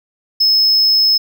triangle tone, 5190 Hz, E8, 28 cents flat, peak -8 dBFS, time 0.4-1.18 s, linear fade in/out 10 ms, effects none

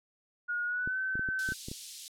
sine tone with pitch glide, 1439 to 1533.4 Hz, F#6 to G6, -49 to -39 cents, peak -30 dBFS, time 0.48-1.54 s, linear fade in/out 20 ms, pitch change +110 cents, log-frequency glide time 0.65-0.99 s
clicks, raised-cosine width 3 ms, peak -27 dBFS, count 8, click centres 0.875 / 1.155 / 1.194 / 1.288 / 1.489 / 1.521 / 1.685 / 1.715 s
pink high-pass noise, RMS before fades -44 dBFS, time 1.39-2.08 s, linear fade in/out 0 ms, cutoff 3600 Hz, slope 24 dB/octave
effects low-pass 11000 Hz 12 dB/octave

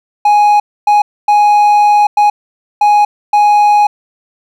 triangle tone bursts at uneven times, 831 Hz, G#5, 1 cent sharp, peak -3 dBFS, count 6, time 0.25-0.6 / 0.87-1.02 / 1.28-2.07 / 2.17-2.3 / 2.81-3.05 / 3.33-3.87 s, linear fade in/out 5 ms, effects none

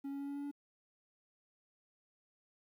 triangle tone with pitch steps, 277.2 / 279 / 280.7 / 282.5 / 284.3 / 286.1 Hz, C#4 / C#4 / C#4 / C#4 / C#4 / D4, 0 / +11 / +22 / +33 / +44 / -45 cents, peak -37 dBFS, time 0.04-0.514 s, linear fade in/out 10 ms, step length 79 ms, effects 12-bit

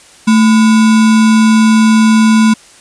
sine tone with sample-and-hold, 220 Hz, A3, in tune, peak -4 dBFS, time 0.27-2.54 s, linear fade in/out 10 ms, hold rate 1225 Hz, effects white hiss -40 dBFS RMS until 2.8 s + resampled to 22050 Hz

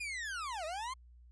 40% pulse linear two-way sweep, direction down then up, 2483 to 604 to 1080 Hz, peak -37 dBFS, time 0-0.94 s, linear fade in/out 10 ms, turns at 0.65 s, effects added 60 Hz sine -55 dBFS peak until 1.31 s + resampled to 22050 Hz

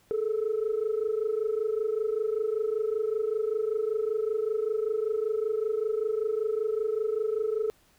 sine tone pair together, 423 / 448.2 Hz, G#4 / A4, +32 / +32 cents, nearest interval minor second, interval 100 cents, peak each -27 dBFS, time 0.11-7.7 s, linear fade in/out 0 ms, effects tanh soft clip ceiling -21 dBFS + pink hiss -63 dBFS RMS until 7.98 s

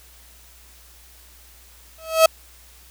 35% pulse tone with exponential growth, 645 Hz, E5, 38 cents flat, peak -5 dBFS, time 1.98-2.26 s, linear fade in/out 5 ms, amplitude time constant 59 ms, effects added 60 Hz sine -50 dBFS peak until 2.9 s + white hiss -50 dBFS RMS until 2.9 s

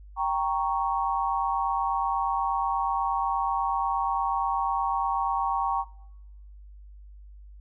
sine chord, G diminished, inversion none, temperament equal, 784 / 932.3 / 1108.7 Hz, G5 / Bb5 / Db6, 0 / 0 / 0 cents, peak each -28 dBFS, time 0.16-5.85 s, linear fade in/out 50 ms, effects noise-tail reverb RT60 0.9 s tail -23 dB re dry + added 50 Hz sine -44 dBFS peak until 7.6 s

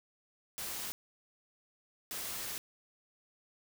white noise bursts at uneven times, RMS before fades -40 dBFS, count 2, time 0.58-0.92 / 2.11-2.58 s, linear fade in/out 0 ms, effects none

